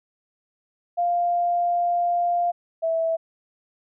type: tone pair in turn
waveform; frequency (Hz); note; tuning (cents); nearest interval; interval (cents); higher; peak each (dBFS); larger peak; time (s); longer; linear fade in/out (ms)
sine; 698.5 / 655.5; F5 / E5; 0 / -10; minor second; 110; first; -19 / -20; first; 0.97-2.52 / 2.82-3.17; first; 20
effects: none